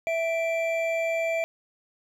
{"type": "tone pair together", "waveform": "triangle", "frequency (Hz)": [659.3, 2349], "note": ["E5", "D7"], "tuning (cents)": [0, 0], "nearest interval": "octave + minor seventh", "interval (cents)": 2200, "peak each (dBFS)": [-23, -29], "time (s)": [0.07, 1.44], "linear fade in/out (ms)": 0, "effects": []}